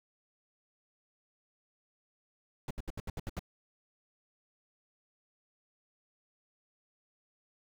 brown noise bursts, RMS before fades -37 dBFS, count 8, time 2.68-3.393 s, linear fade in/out 2 ms, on 27 ms, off 71 ms, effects none

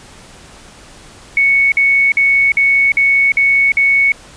sine tone bursts, 2217 Hz, C#7, in tune, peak -8 dBFS, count 7, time 1.37-4.12 s, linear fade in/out 2 ms, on 350 ms, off 50 ms, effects pink hiss -39 dBFS RMS until 4.36 s + resampled to 22050 Hz

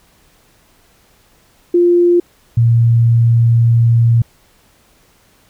sine tone pair in turn, 349.2 / 116.53 Hz, F4 / A#2, 0 / 0 cents, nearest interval octave + perfect fifth, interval 1900 cents, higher first, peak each -7 dBFS, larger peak neither, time 1.74-2.2 / 2.57-4.22 s, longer second, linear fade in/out 5 ms, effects pink hiss -52 dBFS RMS until 5.49 s

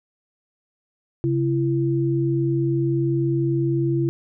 sine tone pair together, 135.4 / 336.4 Hz, C#3 / E4, -40 / +35 cents, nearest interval octave + major third, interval 1575 cents, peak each -21 dBFS, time 1.24-4.09 s, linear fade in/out 0 ms, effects none

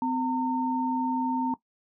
sine tone pair together, 255.9 / 912 Hz, C4 / A#5, -38 / -38 cents, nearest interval octave + minor seventh, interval 2200 cents, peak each -27 dBFS, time 0.02-1.54 s, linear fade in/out 2 ms, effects noise-tail reverb RT60 0.1 s tail -17 dB re dry

